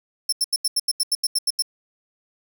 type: tone bursts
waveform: 25% pulse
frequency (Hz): 5350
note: E8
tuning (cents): +25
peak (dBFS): -13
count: 12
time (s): 0.29-1.623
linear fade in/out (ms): 5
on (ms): 35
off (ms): 83
effects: 9-bit